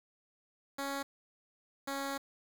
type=tone pair in turn; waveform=10% pulse; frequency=277.2 / 275.8 Hz; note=C#4 / C#4; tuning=0 / -9 cents; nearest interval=unison; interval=9 cents; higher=first; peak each=-27 dBFS; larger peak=neither; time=0.78-1.03 / 1.87-2.18 s; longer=second; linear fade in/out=10 ms; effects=9-bit